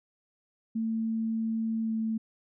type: tone with pitch glide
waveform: sine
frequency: 224 to 222.1 Hz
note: A3 to A3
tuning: +31 to +16 cents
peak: -27 dBFS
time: 0.75-2.18 s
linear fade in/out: 10 ms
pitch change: -15 cents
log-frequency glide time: 1.81-1.94 s
effects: none